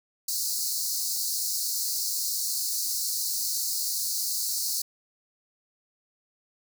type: high-pass noise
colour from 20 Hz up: pink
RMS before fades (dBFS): -29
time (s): 0.28-4.82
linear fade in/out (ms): 5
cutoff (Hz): 4200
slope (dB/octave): 96
effects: none